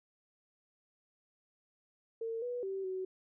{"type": "tone with pitch steps", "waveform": "sine", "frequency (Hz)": [454.2, 488.7, 386.3, 374.9], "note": ["A#4", "B4", "G4", "F#4"], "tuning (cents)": [-45, -18, -25, 23], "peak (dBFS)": -35, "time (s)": [2.21, 3.05], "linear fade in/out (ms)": 5, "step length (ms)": 210, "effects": []}